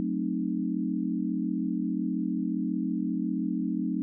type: chord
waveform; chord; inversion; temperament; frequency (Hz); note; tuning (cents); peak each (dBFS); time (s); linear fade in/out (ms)
sine; F# diminished seventh; none; equal with one note detuned; 185 / 220 / 261.6 / 307.2; F#3 / A3 / C4 / Eb4; 0 / 0 / 0 / -22; -32; 0-4.02; 0
effects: none